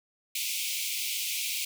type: high-pass noise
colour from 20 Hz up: pink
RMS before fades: -32 dBFS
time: 0.35-1.65 s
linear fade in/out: 5 ms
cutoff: 2200 Hz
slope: 96 dB/octave
effects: none